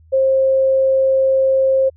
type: tone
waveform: sine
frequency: 532 Hz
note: C5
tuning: 29 cents sharp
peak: -11 dBFS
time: 0.12-1.9 s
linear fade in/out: 20 ms
effects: added 80 Hz sine -45 dBFS peak until 1.96 s